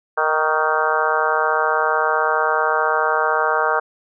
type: harmonic tone with a mistuned harmonic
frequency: 155.56 Hz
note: D#3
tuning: in tune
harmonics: 3 / 4 / 5 / 6 / 7 / 8 / 9 / 10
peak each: -24 / -24 / -24 / -24 / -24 / -24 / -24 / -24 dBFS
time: 0.17-3.8 s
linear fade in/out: 10 ms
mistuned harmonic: 7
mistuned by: +41 cents
effects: none